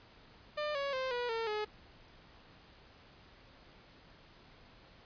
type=tone with pitch steps; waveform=sawtooth; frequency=599 / 558.9 / 521.5 / 486.5 / 454 / 423.6 Hz; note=D5 / C#5 / C5 / B4 / A#4 / G#4; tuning=+34 / +14 / -6 / -26 / -46 / +34 cents; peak=-30 dBFS; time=0.57-1.65 s; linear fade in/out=10 ms; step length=180 ms; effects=pink hiss -59 dBFS RMS until 5.05 s + resampled to 11025 Hz